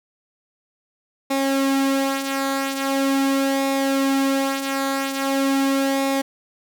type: tone with flanger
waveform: sawtooth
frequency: 272.3 Hz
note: C#4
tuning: 31 cents flat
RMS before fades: -21 dBFS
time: 1.3-6.22 s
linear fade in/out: 10 ms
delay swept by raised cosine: 0.65 to 4.05 ms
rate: 0.42 Hz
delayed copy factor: -0.5
effects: none